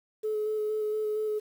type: tone with vibrato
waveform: sine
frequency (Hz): 428.3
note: A4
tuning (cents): -47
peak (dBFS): -26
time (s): 0.23-1.4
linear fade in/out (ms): 20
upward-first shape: square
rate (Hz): 4.3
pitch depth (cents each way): 12
effects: tanh soft clip ceiling -22 dBFS + 9-bit